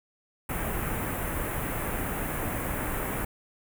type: band-stop noise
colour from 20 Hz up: pink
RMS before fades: -31 dBFS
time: 0.49-3.25 s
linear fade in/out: 5 ms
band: 2300 to 9900 Hz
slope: 24 dB/octave
effects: none